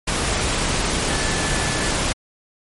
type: tone in noise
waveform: sine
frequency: 1738 Hz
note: A6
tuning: 22 cents flat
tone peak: -30 dBFS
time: 1.09-1.92 s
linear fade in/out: 10 ms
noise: pink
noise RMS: -21 dBFS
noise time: 0.07-2.13 s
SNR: -12 dB
effects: MP3 48 kbps